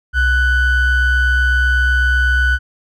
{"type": "ring-modulated tone", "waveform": "triangle", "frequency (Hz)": 775, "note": "G5", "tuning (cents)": -20, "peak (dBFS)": -6, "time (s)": [0.13, 2.59], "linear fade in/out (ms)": 50, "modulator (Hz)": 711, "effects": []}